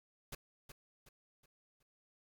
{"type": "noise with echo", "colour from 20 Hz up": "pink", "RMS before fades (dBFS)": -45, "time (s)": [0.32, 0.35], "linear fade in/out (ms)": 5, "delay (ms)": 370, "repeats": 4, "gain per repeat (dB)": -8, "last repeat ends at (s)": 1.83, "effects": []}